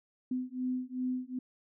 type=beating tone pair; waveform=sine; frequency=252.6 / 255.2 Hz; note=B3 / C4; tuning=+39 / -43 cents; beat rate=2.6 Hz; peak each=-35 / -35 dBFS; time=0.31-1.39 s; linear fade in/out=5 ms; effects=none